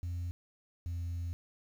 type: tone pair in turn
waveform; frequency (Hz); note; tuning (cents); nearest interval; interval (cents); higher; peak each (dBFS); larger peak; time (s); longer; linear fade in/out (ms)
sine; 87.31 / 85.91; F2 / F2; 0 / -28; unison; 28; first; -32 / -32; neither; 0.03-0.31 / 0.86-1.33; second; 0
effects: tanh soft clip ceiling -33 dBFS + 10-bit